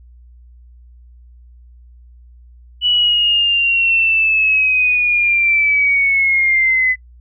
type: linear sweep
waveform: sine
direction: down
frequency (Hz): 2960 to 2012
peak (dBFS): -11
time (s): 2.81-6.96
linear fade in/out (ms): 50
effects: noise-tail reverb RT60 0.1 s tail -23 dB re dry + added 60 Hz sine -40 dBFS peak until 7.2 s